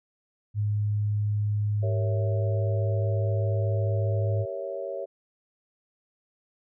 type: tone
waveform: sine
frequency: 104.3 Hz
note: G#2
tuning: 8 cents sharp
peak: -23 dBFS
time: 0.54-4.46 s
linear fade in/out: 50 ms
type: chord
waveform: sine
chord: G diminished seventh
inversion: none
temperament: equal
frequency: 392 / 466.2 / 554.4 / 659.3 Hz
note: G4 / Bb4 / Db5 / Fb5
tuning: 0 / 0 / 0 / 0 cents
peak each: -37 / -39 / -33 / -37 dBFS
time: 1.82-5.06 s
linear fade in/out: 20 ms
effects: none